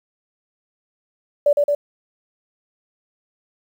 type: tone with echo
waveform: sine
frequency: 580 Hz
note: D5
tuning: 22 cents flat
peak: -11 dBFS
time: 1.46-1.53 s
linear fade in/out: 5 ms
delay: 110 ms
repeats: 2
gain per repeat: -2 dB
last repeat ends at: 1.75 s
effects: 8-bit